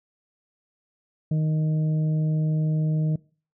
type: harmonic tone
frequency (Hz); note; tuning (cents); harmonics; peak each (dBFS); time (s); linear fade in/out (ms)
155.56; D#3; 0; 1 / 2 / 3 / 4; -20 / -37 / -41 / -41; 1.31-3.16; 5
effects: noise-tail reverb RT60 0.4 s tail -23 dB re dry